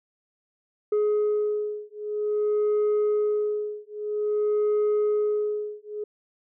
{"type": "beating tone pair", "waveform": "sine", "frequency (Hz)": [420, 420.51], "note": ["G#4", "G#4"], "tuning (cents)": [19, 22], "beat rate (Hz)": 0.51, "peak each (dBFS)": -23, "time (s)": [0.92, 6.04], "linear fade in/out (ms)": 5, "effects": ["tanh soft clip ceiling -19 dBFS"]}